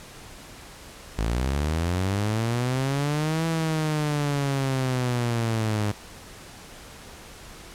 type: linear two-way sweep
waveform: sawtooth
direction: up then down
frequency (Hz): 51.91 to 164.81 to 102.8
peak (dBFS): -19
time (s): 1.18-5.92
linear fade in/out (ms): 10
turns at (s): 3.46
effects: pink hiss -44 dBFS RMS until 7.74 s + low-pass 11000 Hz 12 dB/octave